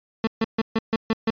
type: tone bursts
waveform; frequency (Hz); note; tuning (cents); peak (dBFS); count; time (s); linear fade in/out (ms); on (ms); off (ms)
30% pulse; 223.4; A3; +27; -16; 7; 0.24-1.304; 2; 32; 140
effects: resampled to 11025 Hz